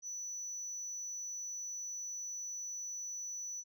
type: tone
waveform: sine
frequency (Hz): 5950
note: F#8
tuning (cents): +9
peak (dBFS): -38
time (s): 0.02-3.64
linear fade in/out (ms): 50
effects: tanh soft clip ceiling -37 dBFS